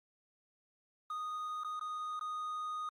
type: tone with dropouts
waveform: triangle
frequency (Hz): 1239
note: D#6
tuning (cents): -8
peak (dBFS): -35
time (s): 1.1-2.89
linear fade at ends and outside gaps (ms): 2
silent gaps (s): 1.635-1.646 / 1.795-1.811 / 2.194-2.21
effects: Opus 32 kbps